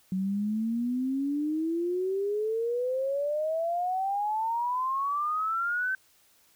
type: exponential sweep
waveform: sine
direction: up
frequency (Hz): 185 to 1550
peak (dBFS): -26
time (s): 0.12-5.95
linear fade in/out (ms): 2
effects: white hiss -63 dBFS RMS until 6.55 s